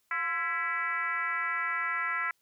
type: tone with frequency modulation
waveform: sine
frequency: 1661.2 Hz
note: G#6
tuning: in tune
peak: -28 dBFS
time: 0.11-2.31 s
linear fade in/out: 2 ms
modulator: 315 Hz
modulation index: 1.7
effects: white hiss -73 dBFS RMS until 2.41 s